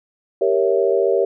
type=chord; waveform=sine; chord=G diminished seventh; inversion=none; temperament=equal; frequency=392 / 466.2 / 554.4 / 659.3 Hz; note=G4 / Bb4 / Db5 / Fb5; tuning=0 / 0 / 0 / 0 cents; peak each=-18 / -19 / -20 / -24 dBFS; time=0.41-1.25 s; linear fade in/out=5 ms; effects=none